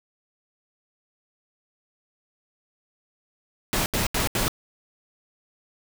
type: noise bursts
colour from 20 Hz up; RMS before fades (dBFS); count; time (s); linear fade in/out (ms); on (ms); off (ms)
pink; -24; 4; 3.73-4.481; 0; 130; 77
effects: none